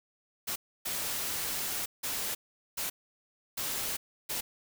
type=noise bursts at uneven times; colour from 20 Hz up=white; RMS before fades=-34 dBFS; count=6; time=0.47-0.56 / 0.85-1.86 / 2.03-2.35 / 2.77-2.9 / 3.57-3.97 / 4.29-4.41 s; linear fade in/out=10 ms; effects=none